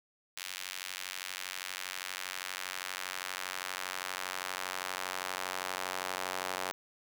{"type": "tone with high-pass filter sweep", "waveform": "sawtooth", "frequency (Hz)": 92.5, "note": "F#2", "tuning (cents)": 0, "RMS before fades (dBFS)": -39, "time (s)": [0.37, 6.72], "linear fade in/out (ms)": 0, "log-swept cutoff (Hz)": [2500, 750], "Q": 0.91, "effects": []}